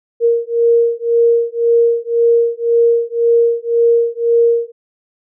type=beating tone pair; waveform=sine; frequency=466.2 / 468.1 Hz; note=A#4 / A#4; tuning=0 / +7 cents; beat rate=1.9 Hz; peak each=-13 dBFS; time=0.2-4.72 s; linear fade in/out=50 ms; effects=none